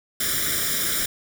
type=noise with comb filter; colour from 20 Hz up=white; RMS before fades=-24 dBFS; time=0.2-1.06 s; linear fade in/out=5 ms; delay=0.56 ms; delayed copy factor=+0.95; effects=none